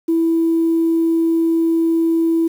sine tone, 329.6 Hz, E4, in tune, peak -12 dBFS, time 0.08-2.48 s, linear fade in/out 10 ms, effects tanh soft clip ceiling -8 dBFS + 7-bit

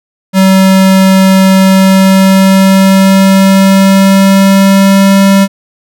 square tone with pitch glide, 190.7 to 195.61 Hz, G3 to G3, -47 to -3 cents, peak -3 dBFS, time 0.33-5.48 s, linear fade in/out 50 ms, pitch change +44 cents, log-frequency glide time 1.57-5.19 s, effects none

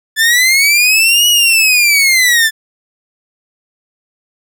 sawtooth linear two-way sweep, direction up then down, 1737 to 2931 to 1737 Hz, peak -4 dBFS, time 0.16-2.51 s, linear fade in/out 50 ms, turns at 1.28 s, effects none

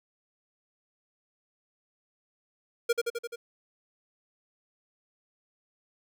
square tone with echo, 470.2 Hz, A#4, 15 cents sharp, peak -22 dBFS, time 2.89-2.93 s, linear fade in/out 10 ms, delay 86 ms, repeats 5, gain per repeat -3 dB, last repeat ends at 3.36 s, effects none

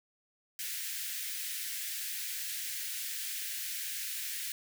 white high-pass noise, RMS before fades -38 dBFS, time 0.59-4.52 s, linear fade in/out 2 ms, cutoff 1600 Hz, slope 48 dB/octave, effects none

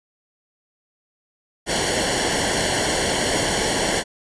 pink noise with comb filter, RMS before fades -21 dBFS, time 1.66-4.04 s, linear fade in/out 50 ms, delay 0.8 ms, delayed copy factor -0.75, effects resampled to 22050 Hz

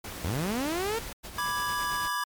pink noise, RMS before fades -39 dBFS, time 0.04-1.13 s, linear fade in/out 5 ms
sawtooth linear sweep, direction up, 70.6 to 466.2 Hz, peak -24 dBFS, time 0.24-0.99 s, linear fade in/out 5 ms
pink noise with tremolo, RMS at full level -40 dBFS, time 1.23-2.09 s, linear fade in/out 20 ms, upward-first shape sine, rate 8.9 Hz, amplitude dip 50%
square chord, G# diminished, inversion first, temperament equal, 987.8 / 1174.7 / 1661.2 Hz, B5 / D6 / G#6, 0 / 0 / 0 cents, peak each -33 dBFS, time 1.38-2.24 s, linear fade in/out 5 ms
effects MP3 96 kbps

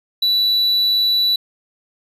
triangle tone, 3951 Hz, B7, in tune, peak -12 dBFS, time 0.22-1.36 s, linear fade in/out 5 ms, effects resampled to 32000 Hz + 9-bit

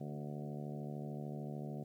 harmonic tone with a mistuned harmonic, 73.42 Hz, D2, in tune, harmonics 2 / 3 / 4 / 5 / 6 / 7 / 8 / 9 / 10, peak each -43 / -46 / -53 / -52 / -55 / -56 / -55 / -56 / -56 dBFS, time 0-1.84 s, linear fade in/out 10 ms, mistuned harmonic 5, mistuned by +15 cents, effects 12-bit

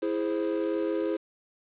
triangle chord, E augmented, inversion none, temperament equal, 329.6 / 415.3 / 523.3 Hz, E4 / G#4 / B#4, 0 / 0 / 0 cents, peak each -27 / -29 / -30 dBFS, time 0.02-1.17 s, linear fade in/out 10 ms, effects resampled to 8000 Hz + 8-bit

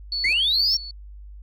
sine tone with tremolo, 4435 Hz, C#8, in tune, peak -23 dBFS, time 0.12-0.91 s, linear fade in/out 2 ms, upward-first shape square, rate 2.4 Hz, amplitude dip 70%
sine linear sweep, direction up, 1975.5 to 5588 Hz, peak -17 dBFS, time 0.24-0.77 s, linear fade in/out 5 ms
effects tanh soft clip ceiling -13 dBFS + added 50 Hz sine -38 dBFS peak until 1.42 s

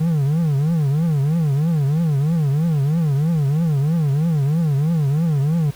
triangle tone with vibrato, 152 Hz, D#3, 40 cents flat, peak -13 dBFS, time 0-5.71 s, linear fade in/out 10 ms, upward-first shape triangle, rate 3.1 Hz, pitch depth 230 cents each way, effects pink hiss -44 dBFS RMS until 5.75 s

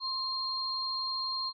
sine tone pair together, 1052 / 4208 Hz, C6 / C8, +9 / +9 cents, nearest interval 2 octaves, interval 2400 cents, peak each -37 / -32 dBFS, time 0-1.53 s, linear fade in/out 50 ms, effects none

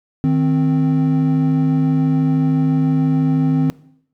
triangle tone pair together, 155.56 / 261.6 Hz, D#3 / C4, 0 / 0 cents, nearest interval major sixth, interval 900 cents, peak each -13 dBFS, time 0.24-3.7 s, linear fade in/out 0 ms, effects noise-tail reverb RT60 0.7 s tail -21 dB re dry + tanh soft clip ceiling -4 dBFS

